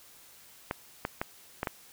clicks, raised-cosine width 0.5 ms, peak -15 dBFS, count 5, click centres 0.711 / 1.051 / 1.215 / 1.631 / 1.672 s, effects white hiss -55 dBFS RMS until 1.92 s

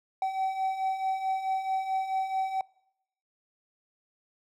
triangle beating tone pair, 761 / 765.6 Hz, F#5 / G5, +48 / -41 cents, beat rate 4.6 Hz, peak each -33 / -26 dBFS, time 0.22-2.61 s, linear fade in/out 2 ms, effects noise-tail reverb RT60 0.8 s tail -25 dB re dry

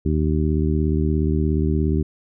harmonic tone, 77 Hz, D#2, 17 cents flat, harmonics 1 / 2 / 3 / 4 / 5, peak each -20 / -23 / -25 / -26 / -27 dBFS, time 0.05-2.03 s, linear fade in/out 10 ms, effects none

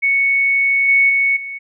sine tone with level steps, 2217 Hz, C#7, in tune, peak -12 / -9 / -12 / -25 dBFS, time 0.02-1.59 s, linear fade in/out 20 ms, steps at 0.88 / 1.09 / 1.36 s, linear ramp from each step 10 ms, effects none

